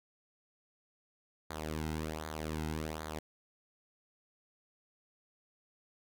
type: tone with flanger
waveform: sawtooth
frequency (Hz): 78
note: D#2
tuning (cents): +5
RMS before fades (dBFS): -39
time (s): 1.5-3.19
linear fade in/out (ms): 5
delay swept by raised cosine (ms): 0.36 to 1.76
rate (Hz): 1.3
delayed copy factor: -0.75
effects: none